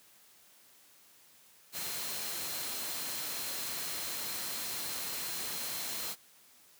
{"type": "tone in noise", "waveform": "sine", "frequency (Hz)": 4140, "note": "C8", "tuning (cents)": -19, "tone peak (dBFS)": -46, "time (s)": [1.72, 6.16], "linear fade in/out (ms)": 50, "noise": "white", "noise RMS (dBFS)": -38, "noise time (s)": [1.72, 6.16], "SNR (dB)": -11, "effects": ["white hiss -61 dBFS RMS until 6.79 s", "high-pass 100 Hz 12 dB/octave"]}